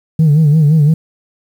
sine tone with vibrato, 152.5 Hz, D#3, 34 cents flat, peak -4 dBFS, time 0.19-0.94 s, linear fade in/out 5 ms, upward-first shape sine, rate 5.8 Hz, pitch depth 100 cents each way, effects tanh soft clip ceiling -4 dBFS + 7-bit

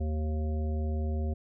harmonic tone, 77.1 Hz, D#2, 15 cents flat, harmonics 1 / 3 / 5 / 7 / 9, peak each -28 / -38 / -42 / -45 / -47 dBFS, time 0-1.34 s, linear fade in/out 10 ms, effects none

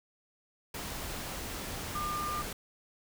sine tone in noise, 1200 Hz, D6, 37 cents sharp, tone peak -33 dBFS, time 1.95-2.42 s, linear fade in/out 5 ms, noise pink, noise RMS -39 dBFS, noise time 0.74-2.53 s, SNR +3 dB, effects none

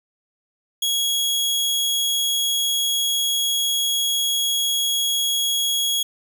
sawtooth tone, 3322 Hz, G#7, in tune, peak -16 dBFS, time 0.82-6.03 s, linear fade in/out 5 ms, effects none

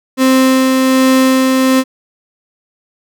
35% pulse tone with tremolo, 261.6 Hz, C4, in tune, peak -5 dBFS, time 0.17-1.84 s, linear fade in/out 50 ms, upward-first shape sine, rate 1.3 Hz, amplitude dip 25%, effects none

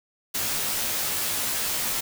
white noise with comb filter, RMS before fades -27 dBFS, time 0.34-2.01 s, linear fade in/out 10 ms, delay 16 ms, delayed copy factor -0.9, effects none

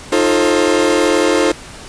40% pulse chord, F dominant seventh, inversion third, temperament equal with one note detuned, 311.1 / 349.2 / 440 / 532.7 Hz, Eb4 / F4 / A4 / C5, 0 / 0 / 0 / +31 cents, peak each -16 dBFS, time 0.12-1.52 s, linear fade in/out 5 ms, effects pink hiss -34 dBFS RMS until 1.88 s + resampled to 22050 Hz

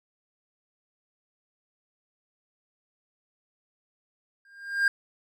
triangle tone with exponential growth, 1605 Hz, G6, 40 cents sharp, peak -15 dBFS, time 4.45-4.88 s, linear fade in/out 2 ms, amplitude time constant 92 ms, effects none

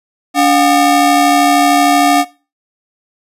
35% pulse ring-modulated tone, 501 Hz, B4, 25 cents sharp, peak -3 dBFS, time 0.34-2.25 s, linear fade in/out 50 ms, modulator 214 Hz, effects noise-tail reverb RT60 0.3 s tail -18 dB re dry + resampled to 32000 Hz

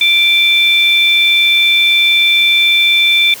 sine tone pair together, 2351 / 3534 Hz, D7 / A7, +1 / +7 cents, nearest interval perfect fifth, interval 706 cents, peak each -10 dBFS, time 0.01-3.34 s, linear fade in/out 2 ms, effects white hiss -31 dBFS RMS until 3.4 s

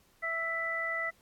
harmonic tone, 661 Hz, E5, 5 cents sharp, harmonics 1 / 2 / 3, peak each -39 / -38 / -32 dBFS, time 0.22-1.11 s, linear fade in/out 20 ms, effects pink hiss -66 dBFS RMS until 1.21 s + AAC 64 kbps

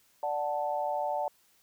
sine chord, D major, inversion none, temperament equal, 587.3 / 740 / 880 Hz, D5 / F#5 / A5, 0 / 0 / 0 cents, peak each -33 dBFS, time 0.23-1.28 s, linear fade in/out 2 ms, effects white hiss -66 dBFS RMS until 1.62 s

